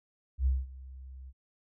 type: tone with ADSR envelope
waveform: sine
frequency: 65.41 Hz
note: C2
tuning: in tune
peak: -22 dBFS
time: 0.38-1.33 s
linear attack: 81 ms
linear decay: 200 ms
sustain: -21 dB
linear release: 45 ms
effects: none